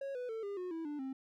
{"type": "tone with pitch steps", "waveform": "triangle", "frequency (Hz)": [550, 495.7, 446.7, 402.6, 362.9, 327, 294.7, 265.6], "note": ["C#5", "B4", "A4", "G4", "F#4", "E4", "D4", "C4"], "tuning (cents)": [-14, 6, 26, 46, -34, -14, 6, 26], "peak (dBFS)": -36, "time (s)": [0.01, 1.13], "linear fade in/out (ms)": 5, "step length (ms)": 140, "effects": []}